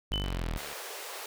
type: exponential sweep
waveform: sawtooth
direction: down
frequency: 51.91 to 39 Hz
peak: -27 dBFS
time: 0.11-0.58 s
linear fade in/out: 0 ms
type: tone with exponential decay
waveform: sine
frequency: 3013 Hz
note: F#7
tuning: 31 cents sharp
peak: -28 dBFS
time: 0.13-0.48 s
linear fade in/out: 2 ms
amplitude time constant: 75 ms
type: click train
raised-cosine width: 0.3 ms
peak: -26 dBFS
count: 36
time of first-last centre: 0.25-0.729 s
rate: 73.1 Hz
type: high-pass noise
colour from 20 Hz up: pink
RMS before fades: -41 dBFS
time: 0.57-1.26 s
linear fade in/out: 2 ms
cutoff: 390 Hz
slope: 48 dB/octave
effects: none